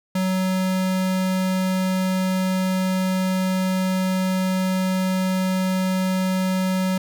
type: tone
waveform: square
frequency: 186.9 Hz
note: F#3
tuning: 18 cents sharp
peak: -20 dBFS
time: 0.15-6.98 s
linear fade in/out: 5 ms
effects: none